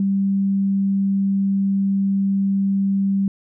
sine tone, 196.1 Hz, G3, 1 cent sharp, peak -16 dBFS, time 0-3.28 s, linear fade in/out 2 ms, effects none

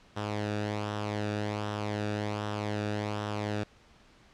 sawtooth tone with flanger, 104.7 Hz, G#2, 15 cents sharp, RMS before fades -33 dBFS, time 0.16-3.64 s, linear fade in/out 10 ms, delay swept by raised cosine 0.44 to 0.97 ms, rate 1.3 Hz, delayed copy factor -0.55, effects pink hiss -59 dBFS RMS until 4.33 s + low-pass 5000 Hz 12 dB/octave

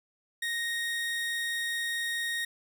30% pulse tone, 1864.7 Hz, A#6, in tune, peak -27 dBFS, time 0.42-2.45 s, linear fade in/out 5 ms, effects none

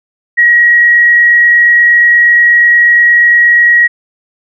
sine tone with frequency modulation, 1903 Hz, A#6, 35 cents sharp, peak -3 dBFS, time 0.37-3.88 s, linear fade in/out 20 ms, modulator 28.4 Hz, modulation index 0.41, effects none

